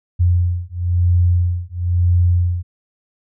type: beating tone pair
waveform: sine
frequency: 87.6 / 88.6 Hz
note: F2 / F2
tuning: +6 / +25 cents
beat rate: 1 Hz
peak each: -16 / -16 dBFS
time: 0.19-2.63 s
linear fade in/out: 20 ms
effects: none